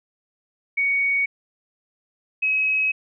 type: tone pair in turn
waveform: sine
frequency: 2236 / 2553 Hz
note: C#7 / D#7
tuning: +14 / +44 cents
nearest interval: major second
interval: 230 cents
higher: second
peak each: -18 dBFS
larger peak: neither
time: 0.77-1.26 / 2.42-2.92 s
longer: second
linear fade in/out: 10 ms
effects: none